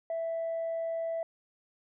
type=tone; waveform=sine; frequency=660 Hz; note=E5; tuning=2 cents sharp; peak=-29 dBFS; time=0.1-1.23 s; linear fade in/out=2 ms; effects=tanh soft clip ceiling -28 dBFS